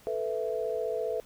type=chord; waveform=sine; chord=A suspended second; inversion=none; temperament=just; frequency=440 / 495 / 660 Hz; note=A4 / B4 / E5; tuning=0 / +4 / +2 cents; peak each=-32 / -33 / -34 dBFS; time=0.07-1.2 s; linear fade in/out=0 ms; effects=pink hiss -57 dBFS RMS until 1.25 s